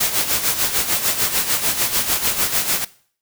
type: noise with tremolo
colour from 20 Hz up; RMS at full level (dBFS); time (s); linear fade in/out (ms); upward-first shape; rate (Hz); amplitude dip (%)
white; -17; 0-2.85; 10; sine; 6.7; 65
effects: noise-tail reverb RT60 0.5 s tail -19 dB re dry